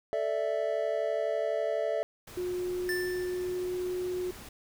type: chord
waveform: triangle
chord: A suspended fourth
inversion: none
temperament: equal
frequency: 440 / 587.3 / 659.3 Hz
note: A4 / D5 / E5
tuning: 0 / 0 / 0 cents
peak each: -32 / -30 / -29 dBFS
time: 0.13-2.03 s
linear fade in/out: 0 ms
type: noise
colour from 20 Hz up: pink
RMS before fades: -47 dBFS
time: 2.27-4.49 s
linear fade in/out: 5 ms
type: tone with pitch glide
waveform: sine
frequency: 360 to 362.7 Hz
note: F#4 to F#4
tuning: -47 to -34 cents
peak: -30 dBFS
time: 2.37-4.31 s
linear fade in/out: 5 ms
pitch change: +13 cents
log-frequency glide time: 2.68-3.07 s
type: tone with exponential decay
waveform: square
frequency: 1770 Hz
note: A6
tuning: 10 cents sharp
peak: -30 dBFS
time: 2.89-3.77 s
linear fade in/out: 1 ms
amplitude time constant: 190 ms
effects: none